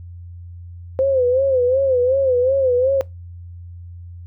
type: tone with vibrato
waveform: sine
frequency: 518 Hz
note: C5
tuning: 17 cents flat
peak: -13 dBFS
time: 0.99-3.01 s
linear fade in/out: 0 ms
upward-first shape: sine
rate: 2.7 Hz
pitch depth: 100 cents each way
effects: noise-tail reverb RT60 0.2 s tail -22 dB re dry + added 87 Hz sine -33 dBFS peak until 4.26 s